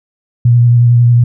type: tone with vibrato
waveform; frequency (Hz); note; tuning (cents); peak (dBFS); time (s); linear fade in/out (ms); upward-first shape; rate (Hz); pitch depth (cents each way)
sine; 120; B2; -49; -4; 0.45-1.24; 5; triangle; 11; 26
effects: none